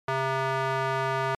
square tone with band-pass filter, 133.4 Hz, C3, 34 cents sharp, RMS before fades -27 dBFS, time 0.08-1.35 s, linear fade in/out 2 ms, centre 1100 Hz, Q 1.2, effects MP3 96 kbps

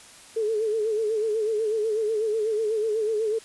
sine tone with vibrato, 434.7 Hz, A4, 21 cents flat, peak -22 dBFS, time 0.36-3.39 s, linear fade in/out 10 ms, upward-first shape sine, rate 8.1 Hz, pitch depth 74 cents each way, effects white hiss -48 dBFS RMS until 3.44 s + resampled to 24000 Hz

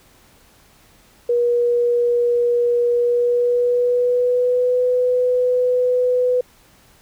sine tone with pitch glide, 480 to 498.7 Hz, B4 to B4, -49 to +17 cents, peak -14 dBFS, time 1.29-6.41 s, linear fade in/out 5 ms, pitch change +66 cents, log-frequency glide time 2.93-4.79 s, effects pink hiss -52 dBFS RMS until 7.01 s

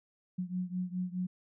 sine beating tone pair, 180 / 184.8 Hz, F#3 / F#3, -47 / -2 cents, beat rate 4.8 Hz, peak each -35 / -37 dBFS, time 0.38-1.27 s, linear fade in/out 10 ms, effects none

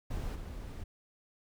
brown noise with level steps, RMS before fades -36 / -42 dBFS, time 0.1-0.84 s, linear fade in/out 10 ms, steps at 0.34 s, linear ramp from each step 20 ms, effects none

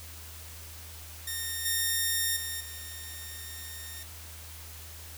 5% pulse tone with level steps, 1834 Hz, A#6, 29 cents flat, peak -22 / -16 / -23 / -31 dBFS, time 1.27-4.03 s, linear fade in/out 5 ms, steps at 1.65 / 2.36 / 2.6 s, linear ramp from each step 10 ms, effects added 80 Hz sine -46 dBFS peak until 5.17 s + white hiss -47 dBFS RMS until 5.17 s

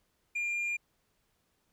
sine tone with tanh clipping, 2401 Hz, D7, 38 cents sharp, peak -31 dBFS, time 0.35-0.77 s, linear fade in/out 10 ms, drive 3 dB, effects pink hiss -75 dBFS RMS until 1.72 s

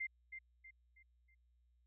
sine tone with echo, 2093 Hz, C7, in tune, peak -38 dBFS, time 0-0.07 s, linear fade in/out 10 ms, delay 320 ms, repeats 4, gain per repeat -8 dB, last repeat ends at 1.35 s, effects added 60 Hz sine -70 dBFS peak until 1.86 s

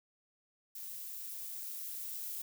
violet noise with level ramp, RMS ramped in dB -45 to -41 dBFS, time 0.75-2.42 s, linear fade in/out 5 ms, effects none

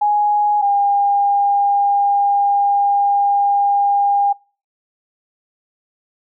sine tone pair in turn, 830.6 / 806.5 Hz, G#5 / G5, 0 / +49 cents, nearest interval minor second, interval 51 cents, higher first, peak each -12 dBFS, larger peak neither, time 0.01-0.62 / 0.62-4.33 s, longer second, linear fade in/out 10 ms, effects noise-tail reverb RT60 0.4 s tail -26 dB re dry

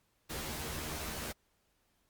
pink noise with comb filter, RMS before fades -40 dBFS, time 0.29-1.33 s, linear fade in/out 20 ms, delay 13 ms, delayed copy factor +0.95, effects pink hiss -75 dBFS RMS until 2.09 s + Opus 48 kbps

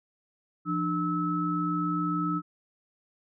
sine tone cluster, 172.2 / 299.4 / 1299 Hz, F3 / D4 / E6, -24 / +33 / -26 cents, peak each -30 dBFS, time 0.65-2.42 s, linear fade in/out 50 ms, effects none

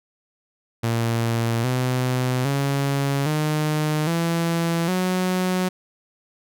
sawtooth tone with pitch steps, 115.8 / 127.01 / 139.31 / 152.8 / 167.59 / 183.82 Hz, A#2 / B2 / C#3 / D#3 / E3 / F#3, -11 / +49 / +9 / -31 / +29 / -11 cents, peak -16 dBFS, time 0.83-5.69 s, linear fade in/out 10 ms, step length 810 ms, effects none

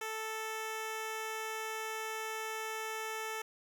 10% pulse tone, 440 Hz, A4, in tune, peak -29 dBFS, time 0.01-3.42 s, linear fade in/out 5 ms, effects none

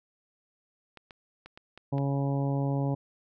clicks, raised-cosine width 0.3 ms, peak -30 dBFS, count 6, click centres 0.973 / 1.108 / 1.46 / 1.575 / 1.776 / 1.982 s
harmonic tone, 139 Hz, C#3, 5 cents sharp, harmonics 1 / 2 / 3 / 4 / 5 / 6 / 7, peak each -27 / -32 / -39 / -37 / -42 / -41 / -45 dBFS, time 1.92-2.95 s, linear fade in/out 10 ms
effects none

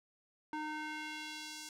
square tone with band-pass filter sweep, 306.6 Hz, D#4, 25 cents flat, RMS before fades -43 dBFS, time 0.53-1.69 s, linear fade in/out 2 ms, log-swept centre 1000 to 6500 Hz, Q 1.1, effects none

